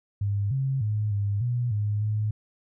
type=tone with pitch steps; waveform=sine; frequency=101.1 / 134.5 / 106.1 / 101.4 / 121.5 / 104.3 / 106.7 Hz; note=G#2 / C3 / G#2 / G#2 / B2 / G#2 / G#2; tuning=-46 / +48 / +38 / -41 / -28 / +8 / +47 cents; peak=-23 dBFS; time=0.21-2.31 s; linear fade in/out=5 ms; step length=300 ms; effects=none